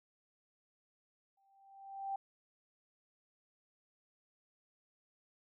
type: tone with exponential growth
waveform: sine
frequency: 784 Hz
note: G5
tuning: in tune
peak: -34 dBFS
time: 1.37-2.16 s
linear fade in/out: 5 ms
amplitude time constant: 170 ms
effects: none